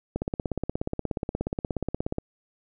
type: click train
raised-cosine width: 2 ms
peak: -14 dBFS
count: 35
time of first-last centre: 0.16-2.184 s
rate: 16.8 Hz
effects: none

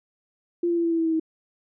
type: tone with pitch steps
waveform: sine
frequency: 345.6 / 341.8 / 338.1 / 334.4 / 330.8 / 327.1 / 323.6 / 320 Hz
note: F4 / F4 / E4 / E4 / E4 / E4 / E4 / D#4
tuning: -18 / -37 / +44 / +25 / +6 / -13 / -32 / +49 cents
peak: -20 dBFS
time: 0.63-1.198 s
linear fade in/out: 5 ms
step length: 71 ms
effects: none

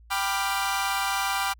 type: chord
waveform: sawtooth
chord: G dominant seventh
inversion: none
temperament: equal with one note detuned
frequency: 784 / 987.8 / 1184.9 / 1396.9 Hz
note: G5 / B5 / D6 / F6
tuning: 0 / 0 / +15 / 0 cents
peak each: -25 / -27 / -27 / -28 dBFS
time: 0.1-1.54 s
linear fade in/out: 20 ms
effects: added 57 Hz sine -49 dBFS peak until 1.59 s

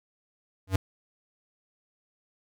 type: tone with exponential growth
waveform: square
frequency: 95.1 Hz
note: F#2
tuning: 48 cents sharp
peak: -18 dBFS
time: 0.67-0.76 s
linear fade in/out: 5 ms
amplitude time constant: 18 ms
effects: none

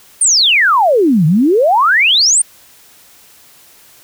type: exponential two-way sweep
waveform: sine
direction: down then up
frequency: 9370 to 146.83 to 9370 Hz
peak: -7 dBFS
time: 0.21-2.42 s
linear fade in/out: 5 ms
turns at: 1.26 s
effects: white hiss -44 dBFS RMS until 4.03 s

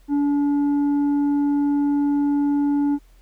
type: tone with tanh clipping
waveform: sine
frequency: 287.1 Hz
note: D4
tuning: 39 cents flat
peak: -18 dBFS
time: 0.08-2.99 s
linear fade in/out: 50 ms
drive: 5 dB
effects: added 42 Hz sine -49 dBFS peak until 3.21 s + pink hiss -61 dBFS RMS until 3.21 s

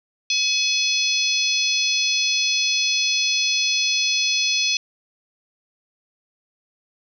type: harmonic tone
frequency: 850 Hz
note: G#5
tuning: 40 cents sharp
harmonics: 3 / 4 / 5 / 6 / 7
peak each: -23 / -24 / -25 / -26 / -26 dBFS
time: 0.3-4.77 s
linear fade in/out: 2 ms
effects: 9-bit

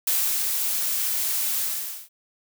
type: noise with ADSR envelope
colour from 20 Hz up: blue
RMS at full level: -22 dBFS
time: 0.07-2.09 s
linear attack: 4 ms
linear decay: 360 ms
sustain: -3 dB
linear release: 500 ms
effects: none

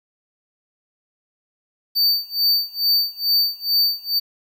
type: tone with tremolo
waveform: square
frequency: 4590 Hz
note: D8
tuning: 40 cents flat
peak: -14 dBFS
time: 1.95-4.2 s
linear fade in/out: 20 ms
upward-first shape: sine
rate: 2.3 Hz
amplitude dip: 95%
effects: 9-bit

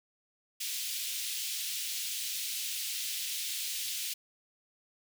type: high-pass noise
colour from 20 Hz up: pink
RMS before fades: -36 dBFS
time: 0.6-4.14 s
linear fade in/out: 10 ms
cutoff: 2800 Hz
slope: 24 dB/octave
effects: none

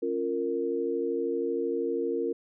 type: tone cluster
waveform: sine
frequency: 275.8 / 348.6 / 461.5 Hz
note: C#4 / F4 / A#4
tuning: -9 / -3 / -17 cents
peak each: -34 / -31 / -29 dBFS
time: 0.02-2.33 s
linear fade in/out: 10 ms
effects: none

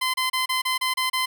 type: tone bursts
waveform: 15% pulse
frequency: 1030 Hz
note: C6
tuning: 28 cents flat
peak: -15 dBFS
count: 8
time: 0.01-1.26 s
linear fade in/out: 10 ms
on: 130 ms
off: 30 ms
effects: none

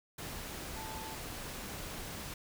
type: tone in noise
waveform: sine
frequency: 880 Hz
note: A5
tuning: in tune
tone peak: -45 dBFS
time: 0.76-1.15 s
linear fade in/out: 5 ms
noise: pink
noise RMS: -43 dBFS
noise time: 0.18-2.34 s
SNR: -5 dB
effects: none

